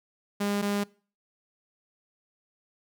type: tone pair in turn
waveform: sawtooth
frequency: 203.2 / 203.2 Hz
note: G#3 / G#3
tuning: -38 / -38 cents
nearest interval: unison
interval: 0 cents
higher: neither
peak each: -22 dBFS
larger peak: neither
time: 0.4-0.62 / 0.62-0.84 s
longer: neither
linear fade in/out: 10 ms
effects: noise-tail reverb RT60 0.4 s tail -23 dB re dry